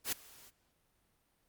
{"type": "noise with ADSR envelope", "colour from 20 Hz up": "white", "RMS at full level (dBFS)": -33, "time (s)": [0.04, 0.51], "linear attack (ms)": 84, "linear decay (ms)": 5, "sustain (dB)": -24, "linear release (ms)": 32, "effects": ["pink hiss -75 dBFS RMS until 1.48 s", "Opus 48 kbps"]}